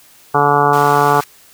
harmonic tone, 144.4 Hz, D3, 29 cents flat, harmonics 1 / 2 / 3 / 4 / 5 / 6 / 7 / 8 / 9 / 10, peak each -21 / -24 / -17 / -25 / -17 / -15 / -21 / -16 / -23 / -22 dBFS, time 0.34-1.21 s, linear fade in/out 10 ms
pink high-pass noise, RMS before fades -31 dBFS, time 0.73-1.24 s, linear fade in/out 2 ms, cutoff 1200 Hz, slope 24 dB/octave
effects white hiss -46 dBFS RMS until 1.53 s

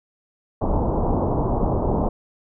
pink low-pass noise, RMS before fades -21 dBFS, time 0.61-2.09 s, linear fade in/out 5 ms, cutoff 1000 Hz, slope 48 dB/octave, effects none

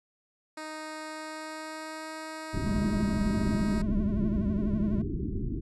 10% pulse tone with pitch glide, 311.1 to 315.3 Hz, D#4 to D#4, 0 to +23 cents, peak -29 dBFS, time 0.57-3.82 s, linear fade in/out 5 ms, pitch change +23 cents, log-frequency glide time 1.07-2.17 s
pink low-pass noise, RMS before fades -31 dBFS, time 2.53-5.61 s, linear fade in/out 20 ms, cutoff 400 Hz, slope 96 dB/octave
triangle tone with vibrato, 207.7 Hz, G#3, in tune, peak -25 dBFS, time 2.66-5.02 s, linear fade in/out 5 ms, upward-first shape triangle, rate 12 Hz, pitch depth 120 cents each way
effects resampled to 24000 Hz

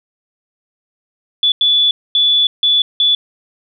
sine tone bursts at uneven times, 3450 Hz, A7, 35 cents flat, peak -9 dBFS, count 5, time 1.43-1.52 / 1.61-1.91 / 2.15-2.47 / 2.63-2.82 / 3-3.15 s, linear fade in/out 2 ms, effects none

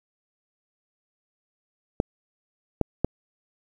clicks, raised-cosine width 2 ms, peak -7 dBFS, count 3, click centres 2.001 / 2.813 / 3.046 s, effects 8-bit

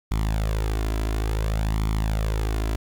sawtooth tone with flanger, 53.6 Hz, A1, 45 cents flat, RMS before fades -24 dBFS, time 0.11-2.76 s, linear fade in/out 5 ms, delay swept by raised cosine 0.9 to 3 ms, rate 0.57 Hz, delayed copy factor +0.65, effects 9-bit

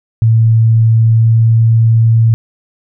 sine tone with pitch glide, 112.9 to 113.62 Hz, A2 to A#2, +45 to -44 cents, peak -5 dBFS, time 0.22-2.34 s, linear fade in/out 0 ms, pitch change +11 cents, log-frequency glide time 1.07-1.38 s, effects none

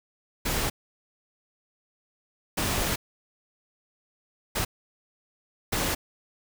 pink noise bursts at uneven times, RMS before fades -27 dBFS, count 4, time 0.45-0.7 / 2.57-2.96 / 4.55-4.65 / 5.72-5.95 s, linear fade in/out 10 ms, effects none

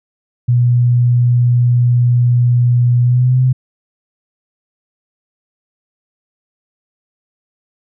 sine tone with pitch glide, 121.8 to 128.23 Hz, B2 to C3, -24 to -35 cents, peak -8 dBFS, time 0.48-3.53 s, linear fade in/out 10 ms, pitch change +89 cents, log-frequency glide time 3.02-3.39 s, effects none

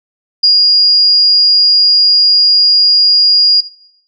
sine tone, 4852 Hz, D#8, 44 cents flat, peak -4 dBFS, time 0.43-3.61 s, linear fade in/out 10 ms, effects noise-tail reverb RT60 0.7 s tail -19 dB re dry

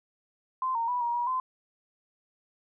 sine tone with pitch steps, 1036 / 922 / 983 / 948 / 961 / 1029 Hz, C6 / A#5 / B5 / A#5 / B5 / C6, -17 / -19 / -8 / +29 / -48 / -29 cents, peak -26 dBFS, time 0.62-1.4 s, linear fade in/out 2 ms, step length 130 ms, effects none

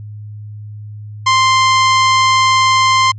sawtooth tone, 1046.5 Hz, C6, in tune, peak -5 dBFS, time 1.26-3.12 s, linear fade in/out 10 ms, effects added 105 Hz sine -27 dBFS peak until 3.18 s + resampled to 16000 Hz

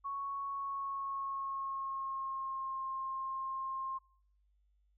sine tone with pitch glide, 1108.7 to 1063.5 Hz, C#6 to C6, 0 to +28 cents, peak -36 dBFS, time 0.04-3.99 s, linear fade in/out 20 ms, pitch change -72 cents, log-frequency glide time 0.48-2.84 s, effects noise-tail reverb RT60 0.6 s tail -26 dB re dry + added 50 Hz sine -69 dBFS peak until 4.97 s

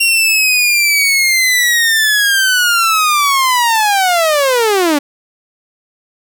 sawtooth linear sweep, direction down, 2763 to 277.2 Hz, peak -6 dBFS, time 0-4.99 s, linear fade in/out 10 ms, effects none

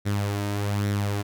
sawtooth tone with flanger, 101.8 Hz, G#2, 34 cents flat, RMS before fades -26 dBFS, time 0.05-1.23 s, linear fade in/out 20 ms, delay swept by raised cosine 0.52 to 3.22 ms, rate 1.2 Hz, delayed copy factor +0.5, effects none

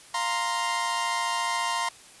sawtooth chord, F suspended fourth, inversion none, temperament equal, 698.5 / 932.3 / 1046.5 Hz, F5 / Bb5 / C6, 0 / 0 / 0 cents, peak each -31 / -25 / -25 dBFS, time 0.14-1.89 s, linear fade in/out 5 ms, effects white hiss -50 dBFS RMS until 2.2 s + resampled to 24000 Hz

